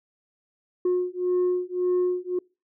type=beating tone pair; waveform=sine; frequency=360 / 361.8 Hz; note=F#4 / F#4; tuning=-47 / -39 cents; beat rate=1.8 Hz; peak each=-23 / -23 dBFS; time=0.85-2.39 s; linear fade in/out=5 ms; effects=noise-tail reverb RT60 0.3 s tail -26 dB re dry + tanh soft clip ceiling -18 dBFS